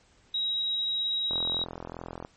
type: tone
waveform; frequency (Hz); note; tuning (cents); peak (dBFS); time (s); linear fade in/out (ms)
sine; 3829; A#7; +46; -26; 0.34-1.64; 5
type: click train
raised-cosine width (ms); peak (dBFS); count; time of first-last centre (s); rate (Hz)
1; -23; 41; 1.31-2.249; 42.6
effects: pink hiss -62 dBFS RMS until 2.36 s + MP3 32 kbps